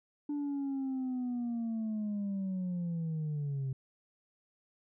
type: linear sweep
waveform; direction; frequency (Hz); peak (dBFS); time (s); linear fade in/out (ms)
sine; down; 293.7 to 130.81; -30; 0.29-3.73; 5
effects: tanh soft clip ceiling -31 dBFS